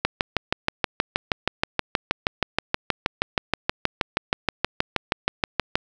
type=click train; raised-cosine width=0.3 ms; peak=-3 dBFS; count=37; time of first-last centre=0.05-5.755 s; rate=6.31 Hz; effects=none